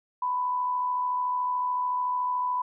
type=tone with amplitude modulation; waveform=sine; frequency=995 Hz; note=B5; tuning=13 cents sharp; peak=-23 dBFS; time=0.22-2.62 s; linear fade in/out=5 ms; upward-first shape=sine; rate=73.7 Hz; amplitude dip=35%; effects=none